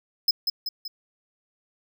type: tone with echo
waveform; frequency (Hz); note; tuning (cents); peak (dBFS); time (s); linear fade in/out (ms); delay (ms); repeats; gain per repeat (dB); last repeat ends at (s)
square; 5100; D#8; +42; -17; 0.28-0.31; 5; 190; 3; -5; 0.88
effects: none